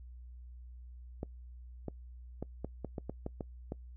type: clicks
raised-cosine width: 2 ms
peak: -24 dBFS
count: 10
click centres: 1.231 / 1.883 / 2.426 / 2.646 / 2.847 / 2.982 / 3.096 / 3.264 / 3.408 / 3.721 s
effects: noise-tail reverb RT60 0.1 s tail -24 dB re dry + added 61 Hz sine -47 dBFS peak until 3.96 s